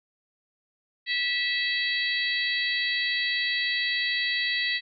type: harmonic tone with a mistuned harmonic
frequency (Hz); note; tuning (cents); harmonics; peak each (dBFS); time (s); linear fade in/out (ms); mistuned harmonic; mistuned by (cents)
653; E5; -17; 3 / 4 / 5 / 6 / 7; -27 / -33 / -34 / -30 / -35; 1.06-4.81; 50; 7; -15
effects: none